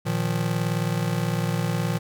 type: chord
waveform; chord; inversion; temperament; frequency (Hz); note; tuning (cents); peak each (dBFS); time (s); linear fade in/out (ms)
square; Bb suspended fourth; none; just; 116.54 / 155.39 / 174.81; Bb2 / Eb3 / F3; 0 / -2 / +2; -28; 0.05-1.99; 20
effects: none